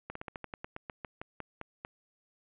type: slowing click train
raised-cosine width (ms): 0.5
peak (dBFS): -24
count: 15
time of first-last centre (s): 0.1-1.849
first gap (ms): 54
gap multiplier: 1.12
effects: resampled to 8000 Hz + 11-bit